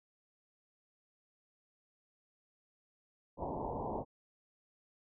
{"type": "low-pass noise", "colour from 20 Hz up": "white", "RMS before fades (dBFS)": -39, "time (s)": [3.37, 4.05], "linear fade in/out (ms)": 50, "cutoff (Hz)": 990, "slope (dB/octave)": 96, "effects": []}